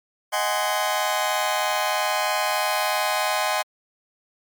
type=chord; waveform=sawtooth; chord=Ab dominant seventh; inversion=second; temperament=just; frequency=623 / 747.5 / 830.6 / 1038.3 Hz; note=Eb5 / Gb5 / Ab5 / C6; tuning=+2 / +17 / 0 / -14 cents; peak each=-23 dBFS; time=0.32-3.63 s; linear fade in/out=20 ms; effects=MP3 96 kbps